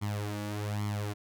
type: tone with flanger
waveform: sawtooth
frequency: 103.83 Hz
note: G#2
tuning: in tune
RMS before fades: -34 dBFS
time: 0.01-1.14 s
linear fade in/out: 20 ms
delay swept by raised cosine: 0.92 to 3.52 ms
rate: 1.2 Hz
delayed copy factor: +0.75
effects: none